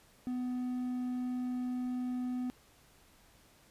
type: tone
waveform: triangle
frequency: 249.9 Hz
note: B3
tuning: 21 cents sharp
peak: -31 dBFS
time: 0.27-2.5 s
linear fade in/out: 0 ms
effects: pink hiss -63 dBFS RMS until 3.7 s + resampled to 32000 Hz